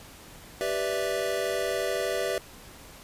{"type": "chord", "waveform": "square", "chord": "E minor seventh", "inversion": "first", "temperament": "equal with one note detuned", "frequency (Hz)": [390.4, 493.9, 587.3, 659.3], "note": ["G4", "B4", "D5", "E5"], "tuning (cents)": [-7, 0, 0, 0], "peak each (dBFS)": -33, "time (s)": [0.61, 2.38], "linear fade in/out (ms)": 0, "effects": ["pink hiss -48 dBFS RMS until 3.03 s", "resampled to 32000 Hz"]}